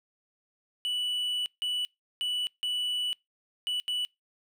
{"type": "tone bursts at uneven times", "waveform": "triangle", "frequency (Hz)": 2960, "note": "F#7", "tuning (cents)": 0, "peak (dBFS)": -26, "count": 6, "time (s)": [[0.85, 1.46], [1.62, 1.85], [2.21, 2.47], [2.63, 3.13], [3.67, 3.8], [3.88, 4.05]], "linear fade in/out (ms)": 0, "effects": ["noise-tail reverb RT60 0.2 s tail -25 dB re dry"]}